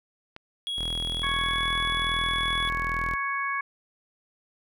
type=click; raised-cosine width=0.3 ms; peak=-24 dBFS; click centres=0.364 s
type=tone with pitch glide; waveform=triangle; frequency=3322 to 3398 Hz; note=G#7 to G#7; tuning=0 to +39 cents; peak=-27 dBFS; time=0.67-2.69 s; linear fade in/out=0 ms; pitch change=+39 cents; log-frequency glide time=1.02-1.64 s
type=tone; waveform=sawtooth; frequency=41.2 Hz; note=E1; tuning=in tune; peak=-29 dBFS; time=0.77-3.16 s; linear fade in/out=20 ms
type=harmonic tone; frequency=555 Hz; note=C#5; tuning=2 cents sharp; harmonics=2 / 3 / 4; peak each=-29 / -31 / -32 dBFS; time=1.23-3.61 s; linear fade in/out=5 ms
effects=none